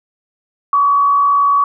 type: tone with frequency modulation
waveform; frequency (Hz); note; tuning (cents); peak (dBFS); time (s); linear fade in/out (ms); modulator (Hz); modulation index
sine; 1133; C#6; +37; -9; 0.73-1.64; 2; 61.7; 0.33
effects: none